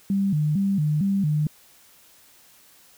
sine tone with vibrato, 172.3 Hz, F3, 23 cents flat, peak -19 dBFS, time 0.1-1.47 s, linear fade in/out 2 ms, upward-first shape square, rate 2.2 Hz, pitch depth 230 cents each way, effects white hiss -54 dBFS RMS until 2.97 s

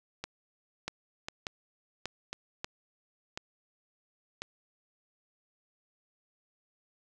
two click trains, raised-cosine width 0.2 ms, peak -19 / -17 dBFS, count 5 / 4, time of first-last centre 0.24-4.42 / 0.88-2.645 s, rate 0.957 / 1.7 Hz, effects none

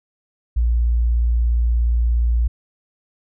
sine tone, 58.5 Hz, A#1, 7 cents sharp, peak -14 dBFS, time 0.56-2.48 s, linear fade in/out 10 ms, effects none

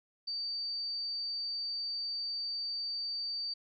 sine tone, 4616 Hz, D8, 31 cents flat, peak -34 dBFS, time 0.27-3.54 s, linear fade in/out 10 ms, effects none

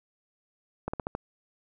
slowing click train, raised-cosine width 1 ms, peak -17 dBFS, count 5, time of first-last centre 0.88-1.151 s, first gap 55 ms, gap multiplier 1.14, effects none

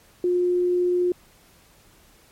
sine tone, 356.7 Hz, F4, 37 cents sharp, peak -18 dBFS, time 0.24-1.12 s, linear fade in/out 2 ms, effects pink hiss -55 dBFS RMS until 2.31 s + MP3 64 kbps

